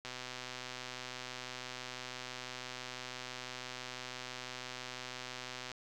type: click train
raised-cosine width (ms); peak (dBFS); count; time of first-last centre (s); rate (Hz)
0.2; -25; 715; 0.05-5.717; 126
effects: none